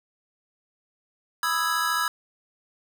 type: chord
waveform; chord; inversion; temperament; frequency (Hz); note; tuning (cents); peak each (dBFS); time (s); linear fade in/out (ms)
square; E major seventh; second; equal; 987.8 / 1244.5 / 1318.5 / 1661.2; B5 / D#6 / E6 / G#6; 0 / 0 / 0 / 0; -31 / -31 / -28 / -28; 1.43-2.08; 2
effects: none